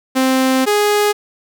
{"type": "tone pair in turn", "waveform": "sawtooth", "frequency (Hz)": [261.6, 415.3], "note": ["C4", "G#4"], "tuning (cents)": [0, 0], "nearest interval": "minor sixth", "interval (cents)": 800, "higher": "second", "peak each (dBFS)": -8, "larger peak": "neither", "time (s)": [[0.15, 0.66], [0.66, 1.13]], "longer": "first", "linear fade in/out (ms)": 20, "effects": []}